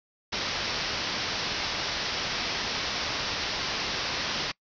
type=low-pass noise; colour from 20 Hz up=white; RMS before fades=-31 dBFS; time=0.32-4.52 s; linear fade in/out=10 ms; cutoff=5700 Hz; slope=96 dB/octave; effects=noise-tail reverb RT60 0.1 s tail -24 dB re dry